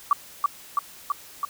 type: tone with echo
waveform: sine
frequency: 1151 Hz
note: D6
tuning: 35 cents flat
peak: -14 dBFS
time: 0.11-0.13 s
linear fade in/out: 2 ms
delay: 330 ms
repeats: 4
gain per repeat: -2 dB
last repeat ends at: 1.45 s
effects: white hiss -46 dBFS RMS until 1.49 s